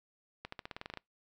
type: accelerating click train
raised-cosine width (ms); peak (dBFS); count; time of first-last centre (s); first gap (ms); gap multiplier
0.3; -25; 11; 0.45-0.973; 74; 0.92
effects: noise-tail reverb RT60 0.2 s tail -26 dB re dry